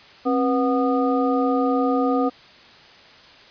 harmonic tone with a mistuned harmonic, 245.2 Hz, B3, 12 cents flat, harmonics 1 / 2 / 3 / 5, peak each -20 / -23 / -25 / -27 dBFS, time 0.25-2.3 s, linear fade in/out 20 ms, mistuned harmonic 1, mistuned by +150 cents, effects white hiss -47 dBFS RMS until 3.5 s + resampled to 11025 Hz

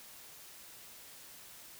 silence, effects white hiss -53 dBFS RMS until 1.79 s

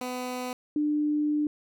15% pulse / sine tone pair in turn, 250.9 / 298.4 Hz, B3 / D4, +28 / +28 cents, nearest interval minor third, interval 300 cents, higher second, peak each -25 / -23 dBFS, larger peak second, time 0.01-0.53 / 0.76-1.47 s, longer second, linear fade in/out 2 ms, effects none

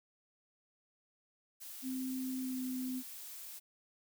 blue noise, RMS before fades -48 dBFS, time 1.6-3.6 s, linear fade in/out 20 ms
sine tone with pitch glide, 259.2 to 255.9 Hz, C4 to C4, -16 to -38 cents, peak -36 dBFS, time 1.82-3.03 s, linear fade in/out 50 ms, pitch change -22 cents, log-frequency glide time 2.31-2.66 s
effects none

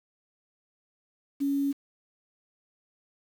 sine tone with quantisation, 280 Hz, C#4, 18 cents sharp, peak -24 dBFS, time 1.4-1.73 s, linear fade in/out 20 ms, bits 8, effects none

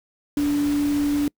sine tone in noise, 290 Hz, D4, 22 cents flat, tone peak -18 dBFS, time 0.37-1.28 s, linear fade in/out 2 ms, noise pink, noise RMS -35 dBFS, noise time 0.37-1.28 s, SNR +14 dB, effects noise-tail reverb RT60 0.1 s tail -26 dB re dry

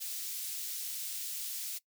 white high-pass noise, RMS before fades -39 dBFS, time 0-1.79 s, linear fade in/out 20 ms, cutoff 3600 Hz, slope 12 dB/octave, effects noise-tail reverb RT60 0.1 s tail -20 dB re dry

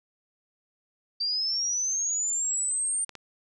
sine linear sweep, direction up, 4643 to 8870 Hz, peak -25 dBFS, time 1.2-3.05 s, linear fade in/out 10 ms
clicks, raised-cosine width 0.2 ms, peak -23 dBFS, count 2, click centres 3.093 / 3.153 s
effects none

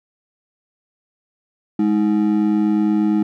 triangle ring-modulated tone, 262.3 Hz, C4, 4 cents sharp, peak -9 dBFS, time 1.79-3.23 s, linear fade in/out 5 ms, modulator 54.3 Hz, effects none

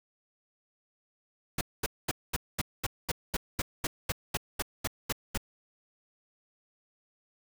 pink noise bursts, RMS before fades -30 dBFS, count 16, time 1.58-5.376 s, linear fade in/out 5 ms, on 31 ms, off 220 ms, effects none

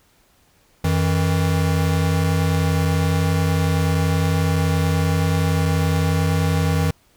square tone pair together, 89.9 / 160.18 Hz, F#2 / E3, -49 / -49 cents, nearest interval minor seventh, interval 1000 cents, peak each -20 dBFS, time 0.84-6.91 s, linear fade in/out 5 ms, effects pink hiss -58 dBFS RMS until 7.16 s

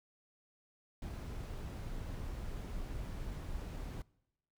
brown noise, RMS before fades -42 dBFS, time 1.02-4.02 s, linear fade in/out 2 ms, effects noise-tail reverb RT60 0.9 s tail -24 dB re dry

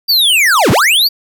square linear two-way sweep, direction down then up, 4750 to 79.5 to 4750 Hz, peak -8 dBFS, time 0.08-1.09 s, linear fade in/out 20 ms, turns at 0.71 s, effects none

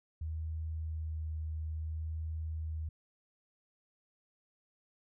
sine tone with vibrato, 79 Hz, D#2, 27 cents sharp, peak -35 dBFS, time 0.21-2.89 s, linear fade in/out 5 ms, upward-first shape sine, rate 0.6 Hz, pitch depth 12 cents each way, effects none

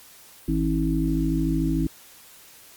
harmonic tone, 53.5 Hz, A1, 48 cents flat, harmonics 1 / 3 / 5 / 6, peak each -26 / -26 / -26 / -26 dBFS, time 0.48-1.87 s, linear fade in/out 5 ms, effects white hiss -49 dBFS RMS until 2.76 s + Opus 48 kbps

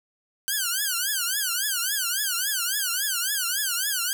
5% pulse tone with vibrato, 1529 Hz, G6, 44 cents flat, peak -13 dBFS, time 0.48-4.13 s, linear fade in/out 0 ms, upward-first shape triangle, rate 3.6 Hz, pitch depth 220 cents each way, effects none

